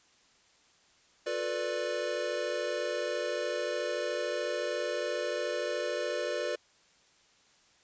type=chord; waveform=square; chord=B half-diminished seventh; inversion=second; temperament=equal with one note detuned; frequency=357 / 440 / 493.9 / 587.3 Hz; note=F4 / A4 / B4 / D5; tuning=+38 / 0 / 0 / 0 cents; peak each=-40 / -40 / -36 / -35 dBFS; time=1.26-6.56 s; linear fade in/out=10 ms; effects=white hiss -64 dBFS RMS until 7.83 s + resampled to 16000 Hz